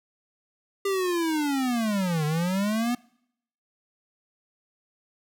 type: linear two-way sweep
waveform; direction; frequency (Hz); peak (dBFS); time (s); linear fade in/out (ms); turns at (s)
square; down then up; 400 to 148.2 to 247.3; -24; 0.85-2.95; 5; 2.25
effects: noise-tail reverb RT60 0.7 s tail -23 dB re dry